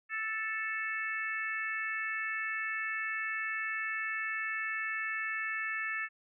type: harmonic tone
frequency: 440 Hz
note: A4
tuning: in tune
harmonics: 3 / 4 / 5 / 6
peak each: -41 / -35 / -39 / -42 dBFS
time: 0.09-6.09 s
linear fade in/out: 50 ms
effects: none

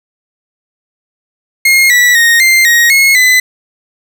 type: tone with pitch steps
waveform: 40% pulse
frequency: 2142 / 1952 / 1861 / 2094 / 1882 / 2171 / 2013 Hz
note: C7 / B6 / A#6 / C7 / A#6 / C#7 / B6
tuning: +40 / -21 / -3 / +1 / +16 / -37 / +33 cents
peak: -4 dBFS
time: 1.65-3.4 s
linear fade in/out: 5 ms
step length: 250 ms
effects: none

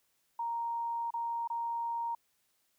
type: tone with dropouts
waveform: sine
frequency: 932.3 Hz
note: A#5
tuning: in tune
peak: -32 dBFS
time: 0.39-2.15 s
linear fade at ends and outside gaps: 5 ms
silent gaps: 1.106-1.138 / 1.476-1.5 s
effects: white hiss -75 dBFS RMS until 2.78 s

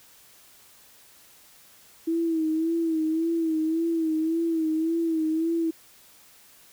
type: tone with vibrato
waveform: sine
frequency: 324 Hz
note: E4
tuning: 30 cents flat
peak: -22 dBFS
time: 2.07-5.71 s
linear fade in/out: 10 ms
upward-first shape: sine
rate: 1.8 Hz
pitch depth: 54 cents each way
effects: white hiss -54 dBFS RMS until 6.72 s

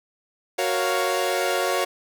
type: chord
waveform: sawtooth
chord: Gb major seventh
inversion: none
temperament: equal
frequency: 370 / 466.2 / 554.4 / 698.5 Hz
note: Gb4 / Bb4 / Db5 / F5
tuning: 0 / 0 / 0 / 0 cents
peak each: -23 / -25 / -22 / -23 dBFS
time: 0.58-1.85 s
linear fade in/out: 10 ms
effects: none

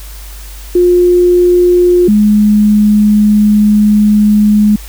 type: tone pair in turn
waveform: sine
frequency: 355.4 / 209.9 Hz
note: F4 / G#3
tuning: +30 / +19 cents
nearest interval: major sixth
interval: 911 cents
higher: first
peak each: -4 dBFS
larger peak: neither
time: 0.75-2.08 / 2.08-4.76 s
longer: second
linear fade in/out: 5 ms
effects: added 50 Hz sine -26 dBFS peak until 4.88 s + white hiss -34 dBFS RMS until 4.88 s

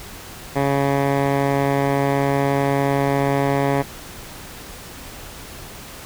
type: tone with low-pass filter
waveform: 10% pulse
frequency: 139.3 Hz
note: C#3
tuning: 9 cents sharp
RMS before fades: -19 dBFS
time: 0.55-3.83 s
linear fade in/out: 20 ms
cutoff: 1700 Hz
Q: 1
effects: pink hiss -37 dBFS RMS until 6.05 s

